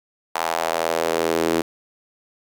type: tone with high-pass filter sweep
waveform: sawtooth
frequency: 82.41 Hz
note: E2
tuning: in tune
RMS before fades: -22 dBFS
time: 0.35-1.62 s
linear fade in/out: 5 ms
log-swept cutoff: 840 to 330 Hz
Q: 2.3
effects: none